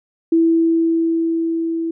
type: tone with level ramp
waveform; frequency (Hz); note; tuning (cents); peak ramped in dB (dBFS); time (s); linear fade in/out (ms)
sine; 329.6; E4; 0; -10 to -19; 0.32-1.91; 5
effects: none